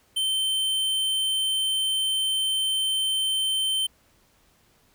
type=tone; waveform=square; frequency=3100 Hz; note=G7; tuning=20 cents flat; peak=-23 dBFS; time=0.16-3.87 s; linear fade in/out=10 ms; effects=pink hiss -62 dBFS RMS until 4.94 s